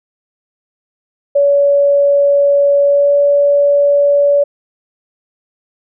sine tone with pitch glide, 567 to 571.6 Hz, C#5 to D5, +39 to -47 cents, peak -7 dBFS, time 1.35-4.44 s, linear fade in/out 10 ms, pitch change +14 cents, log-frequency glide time 2.84-3.15 s, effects none

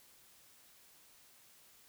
silence, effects white hiss -63 dBFS RMS until 1.88 s

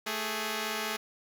5% pulse tone pair together, 220 / 415.3 Hz, A3 / G#4, 0 / 0 cents, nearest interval major seventh, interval 1100 cents, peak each -23 dBFS, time 0.06-0.97 s, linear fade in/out 10 ms, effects none

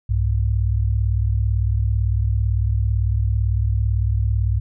sine tone pair together, 64.4 / 102.3 Hz, C2 / G#2, -27 / -26 cents, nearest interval minor sixth, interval 801 cents, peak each -19 dBFS, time 0.09-4.6 s, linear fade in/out 10 ms, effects none

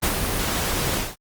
pink noise with ADSR envelope, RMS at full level -19 dBFS, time 0.02-1.16 s, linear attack 16 ms, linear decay 90 ms, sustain -5 dB, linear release 190 ms, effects Opus 24 kbps

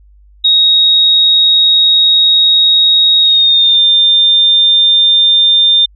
sine tone with pitch glide, 3770 to 3600 Hz, A#7 to A7, +19 to +39 cents, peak -5 dBFS, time 0.44-5.86 s, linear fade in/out 10 ms, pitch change -80 cents, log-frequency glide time 3.2-3.79 s, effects added 50 Hz sine -40 dBFS peak until 5.95 s

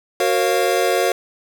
square chord, Gb major seventh, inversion none, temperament equal with one note detuned, 370 / 466.2 / 544.8 / 698.5 Hz, Gb4 / Bb4 / Db5 / F5, 0 / 0 / -30 / 0 cents, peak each -22 dBFS, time 0.2-1.12 s, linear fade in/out 2 ms, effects none

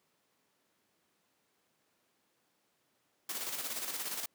white noise with tremolo, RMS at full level -37 dBFS, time 3.29-4.26 s, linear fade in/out 5 ms, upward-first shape square, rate 17 Hz, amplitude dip 45%, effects pink hiss -75 dBFS RMS until 4.34 s + high-pass 200 Hz 12 dB/octave

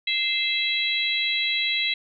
harmonic tone with a mistuned harmonic, 657 Hz, E5, 6 cents flat, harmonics 3 / 4 / 5 / 6, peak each -27 / -28 / -28 / -26 dBFS, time 0.07-1.94 s, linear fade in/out 5 ms, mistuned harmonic 3, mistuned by +94 cents, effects none

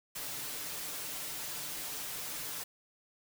white noise with comb filter, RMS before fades -40 dBFS, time 0.15-2.64 s, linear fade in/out 10 ms, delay 6.7 ms, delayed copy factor +0.55, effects none

